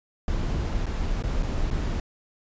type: noise with dropouts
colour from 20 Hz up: brown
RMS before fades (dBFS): -26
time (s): 0.28-2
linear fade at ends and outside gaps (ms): 2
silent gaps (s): 0.858-0.865 / 1.225-1.237 / 1.426-1.43 / 1.704-1.71
effects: resampled to 16000 Hz